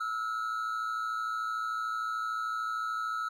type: tone pair together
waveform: triangle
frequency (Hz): 1308 / 1421.4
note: E6 / F6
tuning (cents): -14 / +30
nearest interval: minor second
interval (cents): 144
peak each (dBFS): -30 / -36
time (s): 0-3.29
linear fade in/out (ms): 10
effects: none